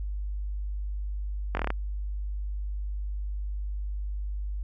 slowing click train, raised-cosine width 0.5 ms, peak -13 dBFS, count 7, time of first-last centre 1.55-1.704 s, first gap 21 ms, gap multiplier 1.08, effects added 50 Hz sine -29 dBFS peak until 4.63 s + MP3 96 kbps

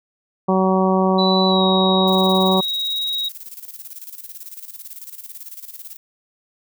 harmonic tone, 188.5 Hz, F#3, 32 cents sharp, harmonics 1 / 2 / 3 / 4 / 5 / 6, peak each -17 / -20 / -22 / -23 / -24 / -25 dBFS, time 0.48-2.61 s, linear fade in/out 10 ms
sine tone with pitch glide, 3956 to 3806 Hz, B7 to A#7, +2 to +35 cents, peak -20 dBFS, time 1.18-3.29 s, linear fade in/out 10 ms, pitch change -67 cents, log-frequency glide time 1.48-1.62 s
violet noise with tremolo, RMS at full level -34 dBFS, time 2.07-5.97 s, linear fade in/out 10 ms, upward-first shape square, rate 18 Hz, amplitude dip 70%
effects none

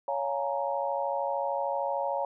sine chord, Bb minor seventh, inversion first, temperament just, 559.4 / 699.2 / 839.1 / 932.3 Hz, Db5 / F5 / Ab5 / Bb5, +16 / +2 / +18 / 0 cents, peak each -31 / -35 / -34 / -33 dBFS, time 0.08-2.25 s, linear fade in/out 2 ms, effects none

